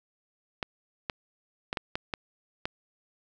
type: clicks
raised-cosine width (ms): 0.3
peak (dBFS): -14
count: 7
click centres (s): 0.628 / 1.098 / 1.729 / 1.772 / 1.955 / 2.138 / 2.655
effects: none